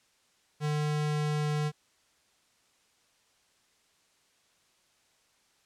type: tone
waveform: square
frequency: 150.1 Hz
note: D3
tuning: 38 cents sharp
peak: -28 dBFS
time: 0.6-1.72 s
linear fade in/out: 50 ms
effects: white hiss -68 dBFS RMS until 5.65 s + low-pass 8000 Hz 12 dB/octave